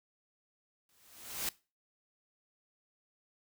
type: noise with exponential growth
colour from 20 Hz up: white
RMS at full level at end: -33 dBFS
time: 0.89-1.49 s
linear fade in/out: 2 ms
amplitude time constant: 130 ms
effects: noise-tail reverb RT60 0.3 s tail -20 dB re dry